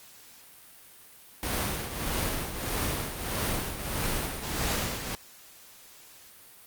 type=noise with tremolo; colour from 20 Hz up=pink; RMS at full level=-28 dBFS; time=1.43-5.15 s; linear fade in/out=0 ms; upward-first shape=triangle; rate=1.6 Hz; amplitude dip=65%; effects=white hiss -52 dBFS RMS until 6.66 s + Opus 48 kbps